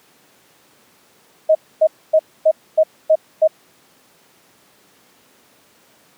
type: tone bursts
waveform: sine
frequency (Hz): 630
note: D#5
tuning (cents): +21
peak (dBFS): -8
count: 7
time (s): 1.49-3.477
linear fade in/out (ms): 10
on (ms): 61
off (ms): 260
effects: pink hiss -53 dBFS RMS until 6.17 s + high-pass 200 Hz 12 dB/octave